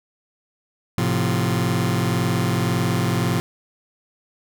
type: chord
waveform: sawtooth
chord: F major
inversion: first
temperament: just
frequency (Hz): 109.13 / 130.96 / 174.61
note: A2 / C3 / F3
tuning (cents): -14 / +2 / 0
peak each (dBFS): -19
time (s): 0.98-3.4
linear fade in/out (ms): 0
effects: none